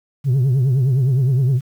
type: tone with vibrato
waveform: sine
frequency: 130.81 Hz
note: C3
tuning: in tune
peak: -10 dBFS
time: 0.24-1.61 s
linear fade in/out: 50 ms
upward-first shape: triangle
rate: 9.7 Hz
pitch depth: 160 cents each way
effects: tanh soft clip ceiling -12 dBFS + 8-bit